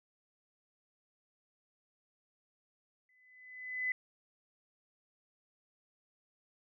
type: tone with exponential growth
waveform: sine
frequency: 2011 Hz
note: B6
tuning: 31 cents sharp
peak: -29 dBFS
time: 3.09-3.92 s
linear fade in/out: 2 ms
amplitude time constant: 180 ms
effects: none

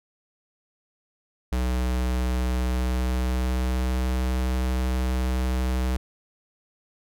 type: tone with pitch glide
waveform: square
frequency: 62.5 to 63.41 Hz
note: B1 to B1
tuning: +21 to +46 cents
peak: -23 dBFS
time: 1.52-5.97 s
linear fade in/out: 5 ms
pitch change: +25 cents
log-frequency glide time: 2.68-4.04 s
effects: none

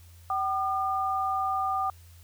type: tone pair together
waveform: sine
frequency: 767 / 1207.7 Hz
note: G5 / D6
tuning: -38 / +48 cents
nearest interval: minor sixth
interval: 786 cents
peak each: -28 dBFS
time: 0.3-1.9 s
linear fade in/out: 2 ms
effects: added 85 Hz sine -49 dBFS peak until 2.23 s + white hiss -59 dBFS RMS until 2.23 s

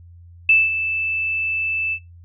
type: tone with ADSR envelope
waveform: sine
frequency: 2637 Hz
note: E7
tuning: in tune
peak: -9 dBFS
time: 0.49-1.99 s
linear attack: 4 ms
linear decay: 200 ms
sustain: -11 dB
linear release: 64 ms
effects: noise-tail reverb RT60 0.2 s tail -20 dB re dry + added 86 Hz sine -41 dBFS peak until 2.24 s

